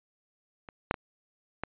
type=clicks; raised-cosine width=0.5 ms; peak=-28 / -8 / -21 / -17 dBFS; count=4; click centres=0.688 / 0.911 / 0.942 / 1.636 s; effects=resampled to 8000 Hz